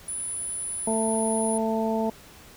sine tone, 9990 Hz, D#9, 6 cents sharp, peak -29 dBFS, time 0.08-1.58 s, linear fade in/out 5 ms
harmonic tone, 222.1 Hz, A3, 16 cents sharp, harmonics 1 / 2 / 3 / 4, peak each -26 / -29 / -29 / -31 dBFS, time 0.87-2.1 s, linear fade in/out 5 ms
effects pink hiss -49 dBFS RMS until 2.56 s

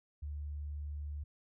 sine tone, 73.42 Hz, D2, in tune, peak -38 dBFS, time 0.22-1.24 s, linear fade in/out 10 ms, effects none

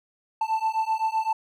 triangle beating tone pair, 880 / 887.8 Hz, A5 / A5, 0 / +15 cents, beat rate 7.8 Hz, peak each -24 dBFS, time 0.41-1.33 s, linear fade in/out 5 ms, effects none

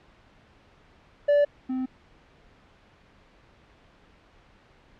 triangle tone pair in turn, 580 / 258.4 Hz, D5 / C4, -22 / -21 cents, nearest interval octave + major second, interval 1399 cents, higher first, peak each -15 / -24 dBFS, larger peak first, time 1.28-1.45 / 1.69-1.86 s, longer neither, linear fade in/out 10 ms, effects pink hiss -57 dBFS RMS until 4.99 s + low-pass 3000 Hz 12 dB/octave

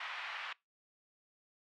white band-pass noise, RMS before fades -43 dBFS, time 0-0.53 s, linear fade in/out 5 ms, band 850 to 2800 Hz, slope 24 dB/octave, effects noise-tail reverb RT60 0.2 s tail -23 dB re dry

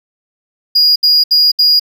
triangle tone bursts, 4873 Hz, D#8, 37 cents flat, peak -5 dBFS, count 4, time 0.75-1.797 s, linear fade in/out 10 ms, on 210 ms, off 69 ms, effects none

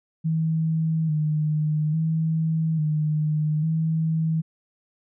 sine tone with vibrato, 156.6 Hz, D#3, 11 cents sharp, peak -20 dBFS, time 0.24-4.42 s, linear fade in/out 20 ms, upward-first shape square, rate 0.59 Hz, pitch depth 42 cents each way, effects none

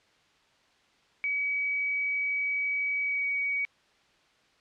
sine tone with pitch glide, 2273 to 2257 Hz, C#7 to C#7, +43 to +31 cents, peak -26 dBFS, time 1.24-3.65 s, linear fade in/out 0 ms, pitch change -12 cents, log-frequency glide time 3.03-3.26 s, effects white hiss -64 dBFS RMS until 4.6 s + low-pass 4000 Hz 12 dB/octave

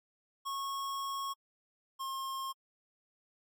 square tone pair in turn, 1097 / 1071.3 Hz, C#6 / C6, -18 / +41 cents, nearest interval unison, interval 41 cents, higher first, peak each -36 / -37 dBFS, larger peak first, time 0.45-1.34 / 1.99-2.53 s, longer first, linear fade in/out 20 ms, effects AAC 64 kbps

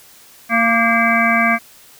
harmonic tone with a mistuned harmonic, 229.5 Hz, A#3, 27 cents flat, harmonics 1 / 3 / 5 / 7 / 9 / 10, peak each -19 / -19 / -19 / -19 / -19 / -19 dBFS, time 0.49-1.59 s, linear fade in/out 50 ms, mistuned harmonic 5, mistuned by +34 cents, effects white hiss -45 dBFS RMS until 1.99 s

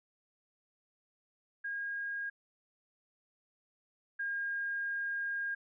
sine tone pair in turn, 1628 / 1618.6 Hz, G#6 / G#6, -35 / -45 cents, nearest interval unison, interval 10 cents, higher first, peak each -35 / -33 dBFS, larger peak second, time 1.64-2.3 / 4.19-5.55 s, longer second, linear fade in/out 10 ms, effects none

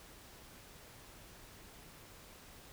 silence, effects pink hiss -56 dBFS RMS until 2.72 s

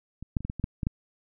clicks, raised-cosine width 5 ms, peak -26 / -13 / -26 / -20 / -19 / -22 / -14 / -17 / -13 dBFS, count 9, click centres 0.226 / 0.368 / 0.406 / 0.45 / 0.499 / 0.597 / 0.641 / 0.832 / 0.869 s, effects none

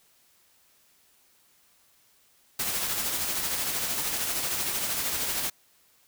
white noise with tremolo, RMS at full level -28 dBFS, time 2.59-5.5 s, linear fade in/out 5 ms, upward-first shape sine, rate 13 Hz, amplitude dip 35%, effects white hiss -63 dBFS RMS until 6.07 s

